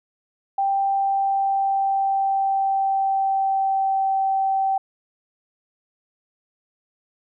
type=tone with pitch glide; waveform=sine; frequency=786 to 774.3 Hz; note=G5 to G5; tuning=+4 to -22 cents; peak=-18 dBFS; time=0.58-4.78 s; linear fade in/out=5 ms; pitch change=-26 cents; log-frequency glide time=0.88-4.1 s; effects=none